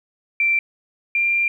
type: tone pair in turn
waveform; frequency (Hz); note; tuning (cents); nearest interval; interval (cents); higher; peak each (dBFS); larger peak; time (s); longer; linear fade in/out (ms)
sine; 2349 / 2382; D7 / D7; 0 / +24; unison; 24; second; -15 / -16; first; 0.4-0.59 / 1.15-1.48; second; 2
effects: 9-bit